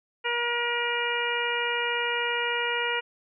harmonic tone, 476.5 Hz, A#4, 38 cents sharp, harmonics 1 / 2 / 3 / 4 / 5 / 6, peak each -32 / -32 / -32 / -32 / -32 / -32 dBFS, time 0.24-3.01 s, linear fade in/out 20 ms, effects none

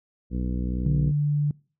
harmonic tone, 61.74 Hz, B1, in tune, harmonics 1 / 2 / 3 / 4 / 5 / 6 / 7 / 8, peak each -27 / -34 / -30 / -35 / -38 / -48 / -47 / -46 dBFS, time 0.3-1.13 s, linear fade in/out 50 ms
sine tone, 146.83 Hz, D3, in tune, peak -20 dBFS, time 0.86-1.51 s, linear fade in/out 2 ms
effects noise-tail reverb RT60 0.4 s tail -25 dB re dry

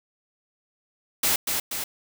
white noise with echo, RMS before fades -22 dBFS, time 1.23-1.36 s, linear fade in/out 5 ms, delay 240 ms, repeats 2, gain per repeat -4 dB, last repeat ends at 1.84 s, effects none

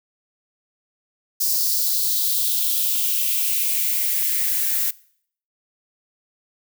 violet noise with high-pass filter sweep, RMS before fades -21 dBFS, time 1.4-4.91 s, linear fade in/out 10 ms, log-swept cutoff 5100 to 1600 Hz, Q 3.2, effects noise-tail reverb RT60 0.6 s tail -22 dB re dry

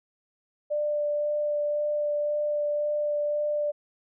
sine tone with vibrato, 592 Hz, D5, 14 cents sharp, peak -24 dBFS, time 0.7-3.72 s, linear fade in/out 20 ms, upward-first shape sine, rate 1.9 Hz, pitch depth 9 cents each way, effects none

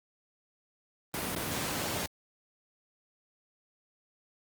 pink noise with dropouts, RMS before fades -33 dBFS, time 1.14-2.06 s, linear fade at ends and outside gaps 0 ms, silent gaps 1.349-1.363 s, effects high-pass 100 Hz 12 dB/octave + Opus 32 kbps

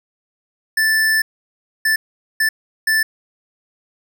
square tone bursts at uneven times, 1760 Hz, A6, in tune, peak -14 dBFS, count 4, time 0.77-1.22 / 1.85-1.96 / 2.4-2.49 / 2.87-3.03 s, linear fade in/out 5 ms, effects none

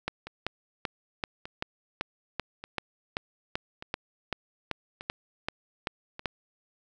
two click trains, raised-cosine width 0.3 ms, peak -13 / -23 dBFS, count 17 / 6, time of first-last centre 0.08-6.258 / 0.27-6.194 s, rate 2.59 / 0.844 Hz, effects none

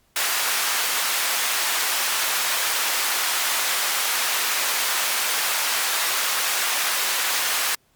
pink high-pass noise, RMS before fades -23 dBFS, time 0.16-7.75 s, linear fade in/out 2 ms, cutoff 1100 Hz, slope 12 dB/octave, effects pink hiss -63 dBFS RMS until 7.95 s + Opus 48 kbps

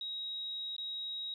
sine tone with dropouts, 3807 Hz, A#7, 36 cents sharp, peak -37 dBFS, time 0.01-1.34 s, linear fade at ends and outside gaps 2 ms, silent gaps 0.765-0.781 s, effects 12-bit

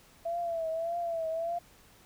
sine tone with vibrato, 667 Hz, E5, 20 cents sharp, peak -30 dBFS, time 0.25-1.59 s, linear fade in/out 10 ms, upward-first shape triangle, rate 1.7 Hz, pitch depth 75 cents each way, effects pink hiss -59 dBFS RMS until 2.05 s

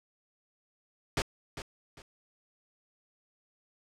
pink noise with echo, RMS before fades -29 dBFS, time 1.17-1.22 s, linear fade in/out 2 ms, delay 400 ms, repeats 2, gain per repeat -11 dB, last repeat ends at 2.02 s, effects low-pass 7000 Hz 12 dB/octave

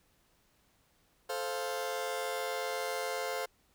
sawtooth chord, F major, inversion first, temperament just, 436.5 / 523.8 / 698.5 Hz, A4 / C5 / F5, -14 / +2 / 0 cents, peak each -35 / -33 / -35 dBFS, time 1.29-3.46 s, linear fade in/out 10 ms, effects pink hiss -70 dBFS RMS until 3.74 s

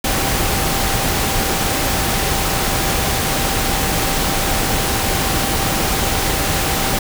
sine tone in noise, 782 Hz, G5, 4 cents flat, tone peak -27 dBFS, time 0.04-6.99 s, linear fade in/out 5 ms, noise pink, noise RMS -18 dBFS, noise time 0.04-6.99 s, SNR -12 dB, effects none

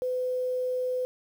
sine tone with quantisation, 505 Hz, B4, 39 cents sharp, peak -26 dBFS, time 0.02-1.05 s, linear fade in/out 0 ms, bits 9, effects none

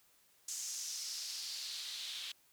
white noise with band-pass filter sweep, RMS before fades -43 dBFS, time 0.48-2.32 s, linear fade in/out 5 ms, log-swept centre 6700 to 3400 Hz, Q 3.1, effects white hiss -69 dBFS RMS until 2.52 s

